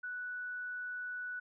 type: tone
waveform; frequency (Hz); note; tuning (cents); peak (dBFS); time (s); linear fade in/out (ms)
sine; 1480; F#6; 0; -38; 0.03-1.4; 10
effects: none